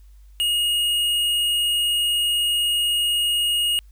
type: tone with hard clipping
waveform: sine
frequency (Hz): 2868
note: F7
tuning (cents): +45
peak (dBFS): -20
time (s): 0.4-3.79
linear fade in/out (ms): 0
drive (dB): 10
effects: added 50 Hz sine -44 dBFS peak until 3.91 s + white hiss -65 dBFS RMS until 3.91 s